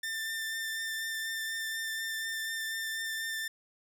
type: tone with vibrato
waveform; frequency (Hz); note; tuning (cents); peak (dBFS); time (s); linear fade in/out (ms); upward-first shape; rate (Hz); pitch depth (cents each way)
sawtooth; 1789; A6; +28; -30; 0.03-3.48; 5; triangle; 4.1; 14
effects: none